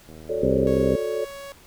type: click train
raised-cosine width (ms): 2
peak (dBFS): -30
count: 47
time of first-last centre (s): 0.09-0.672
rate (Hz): 79
type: chord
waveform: sine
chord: D major seventh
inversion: first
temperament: equal with one note detuned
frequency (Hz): 364.7 / 440 / 554.4 / 587.3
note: F#4 / A4 / C#5 / D5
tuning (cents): -25 / 0 / 0 / 0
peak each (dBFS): -32 / -26 / -29 / -30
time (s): 0.29-1.25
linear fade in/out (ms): 10
type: harmonic tone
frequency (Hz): 65.8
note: C2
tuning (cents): +10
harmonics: 1 / 2 / 3 / 4 / 5 / 6 / 7 / 8 / 9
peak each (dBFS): -30 / -28 / -27 / -25 / -36 / -24 / -30 / -26 / -35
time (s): 0.42-0.96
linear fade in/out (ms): 10
type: tone with pitch glide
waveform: sawtooth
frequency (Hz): 554 to 557.9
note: C#5 to C#5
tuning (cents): -1 to +11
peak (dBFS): -32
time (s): 0.67-1.52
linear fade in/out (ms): 0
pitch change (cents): +12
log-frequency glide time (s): 0.82-1.26
effects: pink hiss -51 dBFS RMS until 1.66 s